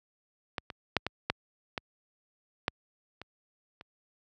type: clicks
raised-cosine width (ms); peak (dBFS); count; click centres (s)
0.3; -15 / -23 / -8 / -15 / -10 / -16 / -10 / -26 / -29; 9; 0.582 / 0.702 / 0.967 / 1.066 / 1.3 / 1.778 / 2.681 / 3.216 / 3.811
effects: high-pass 60 Hz 12 dB/octave